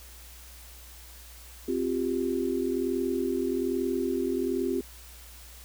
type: chord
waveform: sine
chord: C suspended fourth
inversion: none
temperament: equal with one note detuned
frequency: 261.6 / 350.8 / 392 Hz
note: C4 / F4 / G4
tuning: 0 / +8 / 0 cents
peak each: -30 dBFS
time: 1.68-4.81 s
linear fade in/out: 5 ms
effects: added 60 Hz sine -48 dBFS peak until 5.64 s + white hiss -50 dBFS RMS until 5.64 s